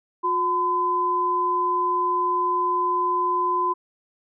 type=tone pair together; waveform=sine; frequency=358.9 / 1015 Hz; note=F4 / B5; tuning=+47 / +47 cents; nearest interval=octave + tritone; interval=1800 cents; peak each=-28 / -20 dBFS; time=0.23-3.74 s; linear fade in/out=20 ms; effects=none